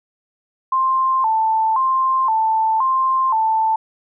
sine tone with vibrato, 964 Hz, B5, 42 cents flat, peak -14 dBFS, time 0.72-3.76 s, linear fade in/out 5 ms, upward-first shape square, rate 0.96 Hz, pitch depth 150 cents each way, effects none

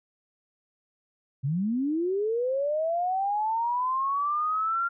sine linear sweep, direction up, 126.3 to 1394 Hz, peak -24 dBFS, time 1.43-4.89 s, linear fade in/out 20 ms, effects none

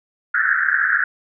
pink band-pass noise, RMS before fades -18 dBFS, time 0.34-1.04 s, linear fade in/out 5 ms, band 1400 to 1800 Hz, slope 96 dB/octave, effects none

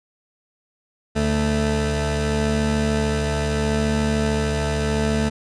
20% pulse tone pair together, 73.59 / 220 Hz, D2 / A3, +4 / 0 cents, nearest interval octave + perfect fifth, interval 1896 cents, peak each -17 dBFS, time 1.15-5.3 s, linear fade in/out 20 ms, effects resampled to 22050 Hz

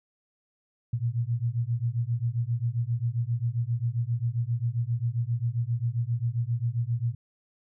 sine beating tone pair, 114.5 / 122 Hz, A#2 / B2, -31 / -21 cents, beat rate 7.5 Hz, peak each -28 dBFS, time 0.93-7.15 s, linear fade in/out 5 ms, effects none

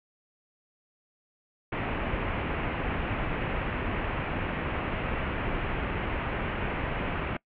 pink low-pass noise, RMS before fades -31 dBFS, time 1.72-7.37 s, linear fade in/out 5 ms, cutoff 2800 Hz, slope 48 dB/octave, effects noise-tail reverb RT60 0.1 s tail -24 dB re dry

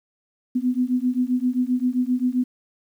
sine beating tone pair, 246.9 / 254.5 Hz, B3 / C4, 0 / -48 cents, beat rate 7.6 Hz, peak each -22 dBFS, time 0.55-2.44 s, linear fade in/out 10 ms, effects 9-bit

